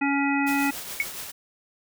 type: harmonic tone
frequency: 280 Hz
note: C#4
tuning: 18 cents sharp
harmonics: 1 / 3 / 5 / 7 / 9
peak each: -23 / -28 / -32 / -30 / -30 dBFS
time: 0.01-0.71 s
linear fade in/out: 10 ms
type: noise with tremolo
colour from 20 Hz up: white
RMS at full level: -34 dBFS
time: 0.46-1.32 s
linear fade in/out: 20 ms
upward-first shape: triangle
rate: 7.1 Hz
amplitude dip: 45%
type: tone with exponential decay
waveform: sine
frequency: 2217 Hz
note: C#7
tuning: in tune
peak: -16 dBFS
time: 1-1.07 s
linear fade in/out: 1 ms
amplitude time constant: 15 ms
effects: none